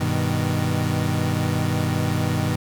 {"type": "chord", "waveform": "30% pulse", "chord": "G augmented", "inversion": "none", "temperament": "equal", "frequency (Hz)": [98, 123.47, 155.56], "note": ["G2", "B2", "D#3"], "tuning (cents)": [0, 0, 0], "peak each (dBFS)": -22, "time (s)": [0, 2.56], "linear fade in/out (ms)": 10, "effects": []}